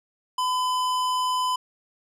sine tone with hard clipping, 1009 Hz, B5, 37 cents sharp, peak -24 dBFS, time 0.38-1.56 s, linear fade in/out 5 ms, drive 16 dB, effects none

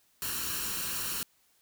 white noise with comb filter, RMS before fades -34 dBFS, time 0.22-1.23 s, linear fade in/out 0 ms, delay 0.71 ms, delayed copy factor +0.65, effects white hiss -68 dBFS RMS until 1.61 s

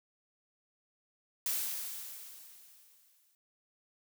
blue noise with exponential decay, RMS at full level -32 dBFS, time 1.46-3.35 s, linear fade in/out 1 ms, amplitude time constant 410 ms, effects none

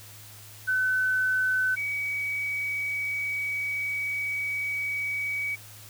sine tone pair in turn, 1514 / 2268 Hz, F#6 / C#7, +39 / +39 cents, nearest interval perfect fifth, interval 700 cents, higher second, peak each -22 / -27 dBFS, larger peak first, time 0.67-1.76 / 1.76-5.56 s, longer second, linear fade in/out 20 ms, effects added 105 Hz sine -49 dBFS peak until 5.89 s + white hiss -48 dBFS RMS until 5.89 s

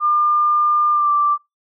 sine tone with pitch glide, 1200 to 1173.3 Hz, D6 to D6, +37 to -2 cents, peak -13 dBFS, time 0-1.38 s, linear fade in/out 50 ms, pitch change -39 cents, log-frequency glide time 0.92-1.11 s, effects noise-tail reverb RT60 0.2 s tail -23 dB re dry

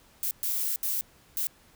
violet noise bursts at uneven times, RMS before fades -29 dBFS, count 4, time 0.23-0.31 / 0.43-0.76 / 0.83-1.01 / 1.37-1.47 s, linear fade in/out 0 ms, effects pink hiss -59 dBFS RMS until 1.75 s

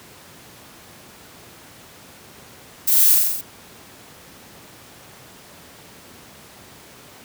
violet noise with echo, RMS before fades -17 dBFS, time 2.87-3.15 s, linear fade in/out 10 ms, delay 44 ms, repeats 6, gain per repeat -2 dB, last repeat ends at 3.414 s, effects pink hiss -44 dBFS RMS until 7.24 s + high-pass 100 Hz 12 dB/octave

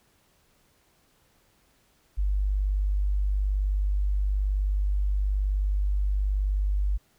sine tone, 49.47 Hz, G1, 17 cents sharp, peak -22 dBFS, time 2.17-6.98 s, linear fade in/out 20 ms, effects pink hiss -65 dBFS RMS until 7.18 s

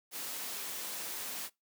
white noise, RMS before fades -40 dBFS, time 0.11-1.5 s, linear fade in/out 50 ms, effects noise-tail reverb RT60 0.2 s tail -23 dB re dry + high-pass 200 Hz 12 dB/octave

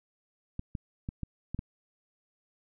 clicks, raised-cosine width 5 ms, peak -22 dBFS, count 6, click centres 0.594 / 0.752 / 1.089 / 1.233 / 1.546 / 1.591 s, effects none

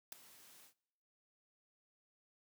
white noise with ADSR envelope, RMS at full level -41 dBFS, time 0.12-0.74 s, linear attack 3 ms, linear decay 8 ms, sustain -20 dB, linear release 100 ms, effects noise-tail reverb RT60 1.0 s tail -25 dB re dry + high-pass 100 Hz 12 dB/octave

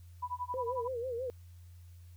sine tone with tremolo, 987.8 Hz, B5, in tune, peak -32 dBFS, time 0.22-0.88 s, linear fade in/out 10 ms, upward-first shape sine, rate 11 Hz, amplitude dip 100%
sine tone with vibrato, 492.1 Hz, B4, 6 cents flat, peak -34 dBFS, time 0.54-1.3 s, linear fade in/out 0 ms, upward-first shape sine, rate 6.1 Hz, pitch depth 120 cents each way
effects added 87 Hz sine -50 dBFS peak until 2.16 s + white hiss -69 dBFS RMS until 2.16 s

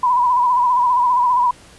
sine tone with vibrato, 986 Hz, B5, 3 cents flat, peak -12 dBFS, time 0.03-1.51 s, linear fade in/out 5 ms, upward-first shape sine, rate 15 Hz, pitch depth 60 cents each way, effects pink hiss -45 dBFS RMS until 1.78 s + resampled to 24000 Hz

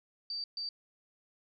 sine tone bursts at uneven times, 4637 Hz, D8, 23 cents flat, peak -35 dBFS, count 2, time 0.3-0.44 / 0.57-0.69 s, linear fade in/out 2 ms, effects none

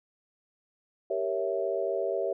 sine chord, G diminished seventh, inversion none, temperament equal, 392 / 466.2 / 554.4 / 659.3 Hz, G4 / Bb4 / Db5 / Fb5, 0 / 0 / 0 / 0 cents, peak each -32 / -34 / -32 / -32 dBFS, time 1.1-2.33 s, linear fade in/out 5 ms, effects none

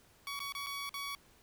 15% pulse tone with dropouts, 1126 Hz, C#6, 27 cents sharp, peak -32 dBFS, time 0.27-1.15 s, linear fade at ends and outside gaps 1 ms, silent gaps 0.392-0.402 / 0.523-0.55 / 0.663-0.668 / 0.893-0.941 s, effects pink hiss -64 dBFS RMS until 1.42 s

